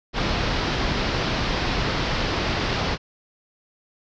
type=low-pass noise; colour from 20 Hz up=pink; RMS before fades=-24 dBFS; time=0.13-2.98 s; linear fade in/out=50 ms; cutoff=5300 Hz; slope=48 dB/octave; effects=none